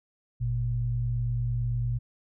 sine tone pair together, 49.99 / 118.9 Hz, G1 / A#2, +35 / +35 cents, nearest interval octave + minor third, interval 1500 cents, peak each -32 / -26 dBFS, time 0.4-1.99 s, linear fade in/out 20 ms, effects none

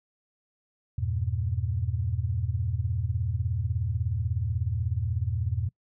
sine chord, E diminished, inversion none, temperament just, 82.41 / 98.89 / 118.67 Hz, E2 / G2 / Bb2, 0 / +16 / +31 cents, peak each -30 dBFS, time 0.98-5.69 s, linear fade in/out 5 ms, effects noise-tail reverb RT60 0.1 s tail -25 dB re dry

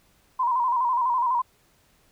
sine tone with vibrato, 987.8 Hz, B5, in tune, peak -20 dBFS, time 0.39-1.42 s, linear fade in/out 10 ms, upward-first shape square, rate 12 Hz, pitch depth 68 cents each way, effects pink hiss -62 dBFS RMS until 2.11 s

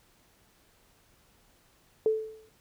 sine tone with exponential decay, 437.9 Hz, A4, 8 cents flat, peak -19 dBFS, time 2.06-2.49 s, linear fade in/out 1 ms, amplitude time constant 93 ms, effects pink hiss -64 dBFS RMS until 2.6 s

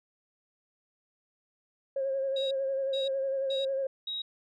sine tone with vibrato, 540 Hz, C#5, 45 cents flat, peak -27 dBFS, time 1.96-3.87 s, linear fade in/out 5 ms, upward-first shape sine, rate 11 Hz, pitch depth 31 cents each way
sine tone bursts, 3808 Hz, A#7, 36 cents sharp, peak -32 dBFS, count 4, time 2.36-4.22 s, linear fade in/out 5 ms, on 150 ms, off 420 ms
effects tanh soft clip ceiling -22 dBFS

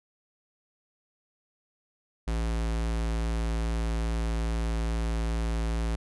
square tone, 56.1 Hz, A1, 34 cents sharp, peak -27 dBFS, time 2.27-5.96 s, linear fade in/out 10 ms, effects resampled to 24000 Hz

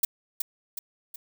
violet noise with echo, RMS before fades -21 dBFS, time 0.03-0.05 s, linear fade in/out 5 ms, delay 370 ms, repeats 3, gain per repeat -6 dB, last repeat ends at 1.16 s, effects none

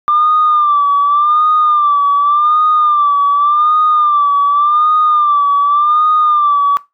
sine tone with vibrato, 1187 Hz, D6, 18 cents sharp, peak -7 dBFS, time 0.08-6.77 s, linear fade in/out 0 ms, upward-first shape sine, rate 0.87 Hz, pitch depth 70 cents each way, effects noise-tail reverb RT60 0.2 s tail -19 dB re dry + tanh soft clip ceiling -3 dBFS

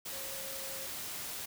sine tone in noise, 540 Hz, C#5, 45 cents flat, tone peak -48 dBFS, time 0.12-0.87 s, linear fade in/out 10 ms, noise white, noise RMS -41 dBFS, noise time 0.05-1.46 s, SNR -10 dB, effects none

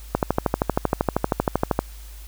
click train, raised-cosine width 1 ms, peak -4 dBFS, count 22, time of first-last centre 0.15-1.791 s, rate 12.8 Hz, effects added 52 Hz sine -37 dBFS peak until 2.27 s + white hiss -48 dBFS RMS until 2.27 s

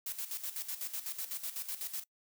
blue noise with tremolo, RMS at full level -38 dBFS, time 0.06-2.04 s, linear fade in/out 5 ms, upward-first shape square, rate 8 Hz, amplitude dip 70%, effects noise-tail reverb RT60 0.1 s tail -23 dB re dry

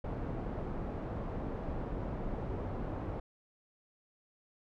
pink low-pass noise, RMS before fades -38 dBFS, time 0.04-3.2 s, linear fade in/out 5 ms, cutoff 750 Hz, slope 12 dB/octave, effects none

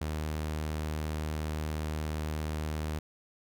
sawtooth tone, 77.1 Hz, D#2, 15 cents flat, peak -28 dBFS, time 0.01-2.99 s, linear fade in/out 5 ms, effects none

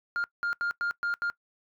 sine tone bursts at uneven times, 1406 Hz, F6, 11 cents sharp, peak -24 dBFS, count 6, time 0.16-0.24 / 0.43-0.53 / 0.61-0.71 / 0.81-0.91 / 1.03-1.14 / 1.22-1.3 s, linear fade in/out 0 ms, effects noise-tail reverb RT60 0.1 s tail -22 dB re dry + tanh soft clip ceiling -25 dBFS

